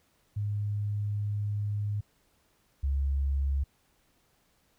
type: tone pair in turn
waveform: sine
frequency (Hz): 103.4 / 69.01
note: G#2 / C#2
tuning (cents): -7 / -7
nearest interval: perfect fifth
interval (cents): 700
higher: first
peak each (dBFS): -28 / -25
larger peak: second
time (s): 0.36-2.01 / 2.83-3.64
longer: first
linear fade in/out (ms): 10
effects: pink hiss -69 dBFS RMS until 4.78 s